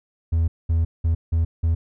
triangle tone bursts at uneven times, 82.41 Hz, E2, in tune, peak -14 dBFS, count 5, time 0.32-0.48 / 0.69-0.85 / 1.04-1.15 / 1.32-1.45 / 1.63-1.75 s, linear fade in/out 10 ms, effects tanh soft clip ceiling -10 dBFS

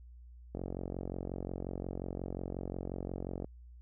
click train, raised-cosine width 2 ms, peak -25 dBFS, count 133, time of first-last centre 0.55-3.445 s, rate 45.6 Hz, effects added 60 Hz sine -50 dBFS peak until 3.81 s

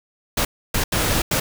pink noise bursts at uneven times, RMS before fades -20 dBFS, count 4, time 0.37-0.45 / 0.74-0.84 / 0.92-1.22 / 1.31-1.4 s, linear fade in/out 5 ms, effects none

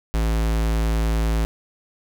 square tone, 55 Hz, A1, in tune, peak -19 dBFS, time 0.14-1.45 s, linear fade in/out 0 ms, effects none

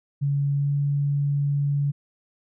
sine tone with pitch glide, 141.4 to 142.63 Hz, C#3 to C#3, +35 to +50 cents, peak -20 dBFS, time 0.21-1.92 s, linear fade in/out 20 ms, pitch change +15 cents, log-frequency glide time 0.55-0.71 s, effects none

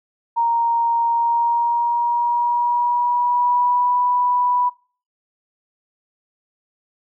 sine tone with pitch glide, 932.3 to 984.3 Hz, A#5 to B5, 0 to -6 cents, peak -15 dBFS, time 0.36-4.7 s, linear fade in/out 20 ms, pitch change +94 cents, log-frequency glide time 1.08-3.99 s, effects noise-tail reverb RT60 0.4 s tail -21 dB re dry

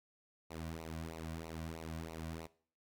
sawtooth tone with flanger, 81.1 Hz, E2, 28 cents flat, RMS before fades -45 dBFS, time 0.5-2.47 s, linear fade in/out 10 ms, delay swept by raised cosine 0.59 to 2.39 ms, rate 3.1 Hz, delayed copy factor -0.85, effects noise-tail reverb RT60 0.5 s tail -20 dB re dry

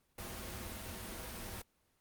pink noise with comb filter, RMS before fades -44 dBFS, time 0.18-1.62 s, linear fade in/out 5 ms, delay 6.9 ms, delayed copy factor -0.7, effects pink hiss -75 dBFS RMS until 2 s + Opus 24 kbps

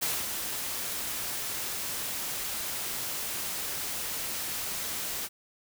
white noise with ADSR envelope, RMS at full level -29 dBFS, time 0.01-5.29 s, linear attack 18 ms, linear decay 230 ms, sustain -5 dB, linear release 44 ms, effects none

